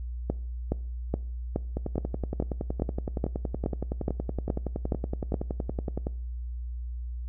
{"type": "two click trains", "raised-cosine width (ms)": 2, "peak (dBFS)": [-13, -17], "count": [13, 47], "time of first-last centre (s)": [[0.3, 5.342], [1.77, 6.069]], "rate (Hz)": [2.38, 10.7], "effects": ["noise-tail reverb RT60 0.5 s tail -22 dB re dry", "added 60 Hz sine -32 dBFS peak until 7.28 s"]}